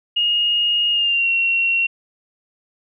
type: tone with pitch glide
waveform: sine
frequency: 2859 to 2735 Hz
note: F7 to F7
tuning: +40 to -37 cents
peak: -15 dBFS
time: 0.16-1.87 s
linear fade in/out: 10 ms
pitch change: -77 cents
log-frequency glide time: 0.91-1.29 s
effects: none